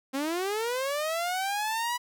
sawtooth linear sweep, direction up, 260 to 986 Hz, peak -24 dBFS, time 0.13-1.98 s, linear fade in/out 20 ms, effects none

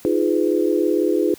sine chord, F half-diminished seventh, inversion third, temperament equal with one note detuned, 311.1 / 349.2 / 415.3 / 500.8 Hz, Eb4 / F4 / Ab4 / Cb5, 0 / 0 / 0 / +24 cents, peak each -21 / -20 / -21 / -24 dBFS, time 0.05-1.34 s, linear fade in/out 0 ms, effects white hiss -46 dBFS RMS until 1.38 s + high-pass 60 Hz 12 dB/octave

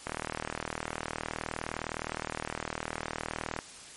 click train, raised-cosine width 0.5 ms, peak -17 dBFS, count 140, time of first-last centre 0.07-3.589 s, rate 39.5 Hz, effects white hiss -48 dBFS RMS until 3.96 s + MP3 48 kbps

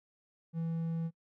triangle tone, 164.81 Hz, E3, in tune, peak -30 dBFS, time 0.53-1.11 s, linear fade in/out 50 ms, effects noise-tail reverb RT60 0.1 s tail -25 dB re dry

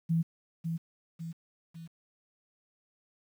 sine tone with echo, 164.9 Hz, E3, 1 cent sharp, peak -24 dBFS, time 0.09-0.23 s, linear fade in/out 20 ms, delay 550 ms, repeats 3, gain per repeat -6 dB, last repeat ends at 1.88 s, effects 10-bit

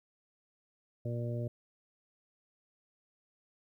harmonic tone, 118.9 Hz, A#2, 35 cents sharp, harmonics 1 / 2 / 3 / 4 / 5, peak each -34 / -43 / -44 / -46 / -43 dBFS, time 1.05-1.48 s, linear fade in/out 5 ms, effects 12-bit

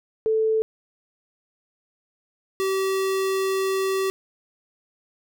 sine / square tone pair in turn, 440 / 384.3 Hz, A4 / G4, 0 / -34 cents, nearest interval major second, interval 234 cents, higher first, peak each -18 / -22 dBFS, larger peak first, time 0.26-0.62 / 2.6-4.1 s, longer second, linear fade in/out 0 ms, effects none

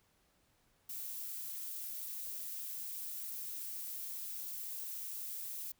violet noise, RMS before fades -43 dBFS, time 0.89-5.72 s, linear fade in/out 5 ms, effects pink hiss -73 dBFS RMS until 5.79 s

